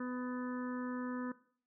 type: harmonic tone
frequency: 250 Hz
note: B3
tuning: 21 cents sharp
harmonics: 1 / 2 / 4 / 5 / 6 / 7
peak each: -38 / -46 / -50 / -49 / -51 / -52 dBFS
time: 0-1.32 s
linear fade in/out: 5 ms
effects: noise-tail reverb RT60 0.5 s tail -18 dB re dry